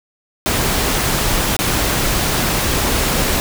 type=noise with dropouts; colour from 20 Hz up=pink; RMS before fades=-17 dBFS; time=0.46-3.4 s; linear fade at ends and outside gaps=0 ms; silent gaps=1.566-1.59 s; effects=none